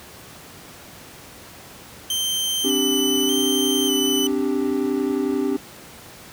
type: tone with vibrato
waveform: sawtooth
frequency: 3061 Hz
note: G7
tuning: 42 cents flat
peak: -18 dBFS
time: 2.1-4.27 s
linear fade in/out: 2 ms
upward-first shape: square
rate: 0.84 Hz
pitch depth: 34 cents each way
type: chord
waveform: triangle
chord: C suspended second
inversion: none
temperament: equal with one note detuned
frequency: 261.6 / 292.8 / 392 Hz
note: C4 / D4 / G4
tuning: 0 / -5 / 0 cents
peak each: -22 / -22 / -22 dBFS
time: 2.64-5.57 s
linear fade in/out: 10 ms
effects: pink hiss -42 dBFS RMS until 6.32 s + high-pass 80 Hz 12 dB/octave